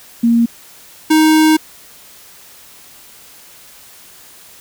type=tone pair in turn; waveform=sine / square; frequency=233.1 / 312.9 Hz; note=A#3 / D#4; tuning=0 / +10 cents; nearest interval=perfect fourth; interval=510 cents; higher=second; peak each=-8 dBFS; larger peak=neither; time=0.23-0.46 / 1.1-1.57 s; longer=second; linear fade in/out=10 ms; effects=white hiss -41 dBFS RMS until 4.6 s